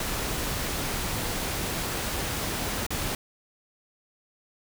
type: noise with dropouts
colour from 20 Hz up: pink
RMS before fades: -30 dBFS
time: 0-3.15 s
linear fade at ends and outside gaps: 2 ms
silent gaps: 2.866-2.905 s
effects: none